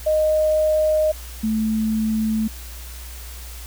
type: tone pair in turn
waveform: sine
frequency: 619 / 218.8 Hz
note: D#5 / A3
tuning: -9 / -9 cents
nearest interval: octave + tritone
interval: 1800 cents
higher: first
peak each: -15 / -18 dBFS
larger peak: first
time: 0.06-1.12 / 1.43-2.48 s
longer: first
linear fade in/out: 10 ms
effects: added 60 Hz sine -34 dBFS peak until 3.66 s + white hiss -40 dBFS RMS until 3.66 s